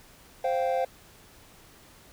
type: chord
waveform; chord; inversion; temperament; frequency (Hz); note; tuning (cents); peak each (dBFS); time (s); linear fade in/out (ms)
triangle; C suspended fourth; none; equal with one note detuned; 523.3 / 698.5 / 778.6; C5 / F5 / G5; 0 / 0 / -12; -25 / -27 / -29; 0.44-0.85; 5
effects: pink hiss -54 dBFS RMS until 2.12 s